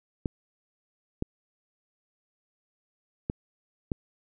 clicks, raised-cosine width 3 ms, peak -15 dBFS, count 4, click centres 0.258 / 1.224 / 3.299 / 3.918 s, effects none

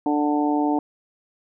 harmonic tone, 147.9 Hz, D3, 13 cents sharp, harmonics 2 / 3 / 4 / 5 / 6, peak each -20 / -30 / -32 / -26 / -27 dBFS, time 0.06-0.79 s, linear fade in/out 2 ms, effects none

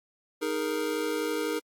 square chord, D# suspended fourth, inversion none, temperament just, 311.1 / 414.8 / 466.7 Hz, D#4 / G#4 / A#4, 0 / -2 / +2 cents, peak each -33 / -34 / -32 dBFS, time 0.41-1.6 s, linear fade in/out 20 ms, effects AAC 64 kbps

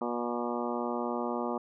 harmonic tone with a mistuned harmonic, 120 Hz, B2, 49 cents flat, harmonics 2 / 3 / 4 / 5 / 6 / 7 / 8 / 9 / 10, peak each -35 / -37 / -38 / -39 / -40 / -40 / -41 / -42 / -42 dBFS, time 0.01-1.58 s, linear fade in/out 5 ms, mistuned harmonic 9, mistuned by +26 cents, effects none

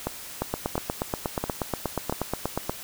two click trains, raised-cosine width 1 ms, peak -12 / -11 dBFS, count 4 / 20, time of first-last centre 0.07-2.125 / 0.42-2.695 s, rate 1.46 / 8.35 Hz, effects white hiss -40 dBFS RMS until 2.83 s

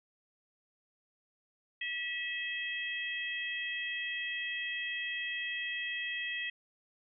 harmonic tone, 647 Hz, E5, 32 cents flat, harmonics 3 / 4 / 5, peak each -37 / -39 / -41 dBFS, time 1.81-6.5 s, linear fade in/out 5 ms, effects none

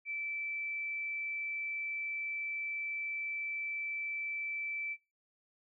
sine tone, 2323 Hz, D7, 20 cents flat, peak -35 dBFS, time 0.05-4.97 s, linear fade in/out 50 ms, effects noise-tail reverb RT60 0.3 s tail -22 dB re dry

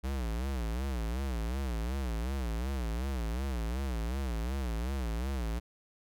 square tone with vibrato, 61.5 Hz, B1, 7 cents flat, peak -32 dBFS, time 0.03-5.6 s, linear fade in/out 20 ms, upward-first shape sine, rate 2.7 Hz, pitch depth 200 cents each way, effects none

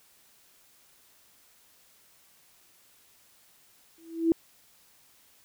sine tone with exponential growth, 329.6 Hz, E4, in tune, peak -16 dBFS, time 3.98-4.32 s, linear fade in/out 1 ms, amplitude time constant 72 ms, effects white hiss -61 dBFS RMS until 5.44 s

